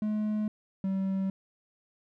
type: tone pair in turn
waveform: triangle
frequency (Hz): 212.8 / 192.25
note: G#3 / G3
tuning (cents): +42 / -33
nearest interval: major second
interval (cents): 175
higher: first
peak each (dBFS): -25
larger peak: neither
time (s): 0.02-0.48 / 0.84-1.3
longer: neither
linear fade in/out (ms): 2
effects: none